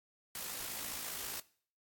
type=noise with amplitude modulation; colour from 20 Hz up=white; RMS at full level=-40 dBFS; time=0.35-1.4 s; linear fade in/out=2 ms; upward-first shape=sine; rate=54.9 Hz; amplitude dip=40%; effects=noise-tail reverb RT60 0.5 s tail -20 dB re dry + AAC 64 kbps